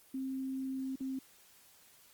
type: tone with dropouts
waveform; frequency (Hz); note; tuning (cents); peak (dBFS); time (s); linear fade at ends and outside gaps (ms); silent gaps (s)
sine; 264.7; C4; +20; -35; 0.14-1.19; 5; 0.958-1.005
effects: white hiss -62 dBFS RMS until 2.13 s + Opus 24 kbps